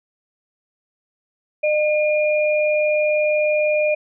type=tone pair together; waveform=sine; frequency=606 / 2420 Hz; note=D#5 / D#7; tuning=-46 / -49 cents; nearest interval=2 octaves; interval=2397 cents; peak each=-16 / -23 dBFS; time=1.63-3.95 s; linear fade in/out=10 ms; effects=none